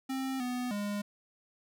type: tone with pitch steps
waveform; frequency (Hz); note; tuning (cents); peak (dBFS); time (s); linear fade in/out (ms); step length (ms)
square; 264.8 / 248.2 / 204.9; C4 / B3 / G#3; +21 / +9 / -23; -33; 0.09-1.02; 10; 310
effects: none